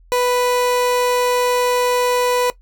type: tone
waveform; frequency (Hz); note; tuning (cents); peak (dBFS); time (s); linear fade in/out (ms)
30% pulse; 493.9; B4; 0; -12; 0.12-2.5; 0
effects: noise-tail reverb RT60 0.1 s tail -18 dB re dry + added 42 Hz sine -45 dBFS peak until 2.61 s